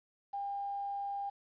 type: tone with quantisation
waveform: sine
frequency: 801 Hz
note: G5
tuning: 37 cents sharp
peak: -35 dBFS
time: 0.33-1.3 s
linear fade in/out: 10 ms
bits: 10
effects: resampled to 11025 Hz